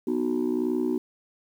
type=chord; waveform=sine; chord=B major; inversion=none; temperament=just; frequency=246.9 / 308.7 / 370.4 Hz; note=B3 / D#4 / F#4; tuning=0 / -14 / +2 cents; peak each=-26 dBFS; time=0.07-0.98 s; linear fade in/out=5 ms; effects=tanh soft clip ceiling -18 dBFS + 9-bit